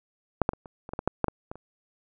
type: clicks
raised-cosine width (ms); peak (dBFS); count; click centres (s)
1; -6 / -8 / -23 / -29 / -26 / -19 / -16 / -9 / -8 / -13 / -22 / -30; 12; 0.417 / 0.491 / 0.534 / 0.658 / 0.891 / 0.935 / 0.991 / 1.076 / 1.243 / 1.283 / 1.515 / 1.556
effects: none